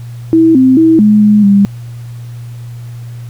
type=tone with pitch steps; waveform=sine; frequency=325.3 / 260 / 323.5 / 211 / 209.5 / 199.8 Hz; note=E4 / C4 / E4 / G#3 / G#3 / G3; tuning=-23 / -11 / -32 / +28 / +15 / +33 cents; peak=-3 dBFS; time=0.33-1.65 s; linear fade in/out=0 ms; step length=220 ms; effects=added 119 Hz sine -23 dBFS peak until 3.29 s + pink hiss -43 dBFS RMS until 3.29 s